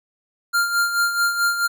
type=tone with tremolo; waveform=square; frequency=1396.9 Hz; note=F6; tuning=in tune; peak=-16 dBFS; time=0.53-1.68 s; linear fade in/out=20 ms; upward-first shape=sine; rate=4.6 Hz; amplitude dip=60%; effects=none